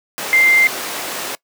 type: tone in noise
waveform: sine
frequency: 2093 Hz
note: C7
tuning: in tune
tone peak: -9 dBFS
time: 0.33-0.67 s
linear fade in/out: 0 ms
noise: pink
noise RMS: -23 dBFS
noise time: 0.18-1.35 s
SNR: +11 dB
effects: noise-tail reverb RT60 0.1 s tail -22 dB re dry + high-pass 400 Hz 12 dB/octave